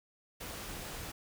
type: noise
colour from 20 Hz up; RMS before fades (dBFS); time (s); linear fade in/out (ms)
pink; -43; 0.4-1.12; 10
effects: none